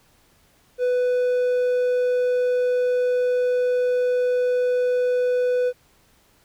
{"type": "tone", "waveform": "triangle", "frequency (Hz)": 496.8, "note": "B4", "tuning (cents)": 10, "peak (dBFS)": -16, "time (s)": [0.78, 5.73], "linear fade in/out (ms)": 50, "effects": ["pink hiss -59 dBFS RMS until 6.44 s"]}